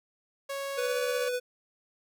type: tone with pitch glide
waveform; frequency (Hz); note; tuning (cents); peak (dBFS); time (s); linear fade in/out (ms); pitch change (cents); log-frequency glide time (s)
sawtooth; 553 to 567.2; C#5 to C#5; -4 to +40; -29; 0.49-1.29; 10; +44; 0.75-0.96
type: tone with tremolo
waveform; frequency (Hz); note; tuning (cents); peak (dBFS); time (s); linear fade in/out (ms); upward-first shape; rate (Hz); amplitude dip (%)
square; 495.7; B4; +6; -28; 0.77-1.4; 20; sine; 16; 30
effects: none